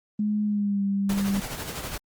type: tone with pitch glide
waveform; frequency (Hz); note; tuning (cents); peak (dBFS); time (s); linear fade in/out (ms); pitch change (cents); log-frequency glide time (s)
sine; 210 to 198.21; G#3 to G3; +19 to +19; -22; 0.19-1.4; 5; -100; 0.44-0.83
type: noise with tremolo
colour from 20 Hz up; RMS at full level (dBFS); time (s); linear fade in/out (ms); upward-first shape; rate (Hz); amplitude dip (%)
pink; -32; 1.09-1.98; 5; sine; 12; 50
effects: Opus 32 kbps